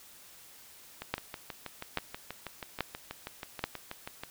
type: two click trains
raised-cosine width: 0.3 ms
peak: -13 / -22 dBFS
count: 4 / 21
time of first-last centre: 1.14-3.64 / 1.02-4.235 s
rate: 1.2 / 6.22 Hz
effects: white hiss -54 dBFS RMS until 4.3 s